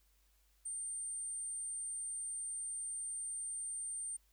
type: tone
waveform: sine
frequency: 8870 Hz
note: C#9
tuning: in tune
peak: -39 dBFS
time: 0.65-4.17 s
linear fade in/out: 10 ms
effects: added 50 Hz sine -70 dBFS peak until 4.32 s + white hiss -75 dBFS RMS until 4.32 s